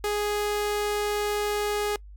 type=tone; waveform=sawtooth; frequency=415.3 Hz; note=G#4; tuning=in tune; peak=-21 dBFS; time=0.04-1.96 s; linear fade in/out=2 ms; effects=noise-tail reverb RT60 0.1 s tail -24 dB re dry + added 50 Hz sine -42 dBFS peak until 2.16 s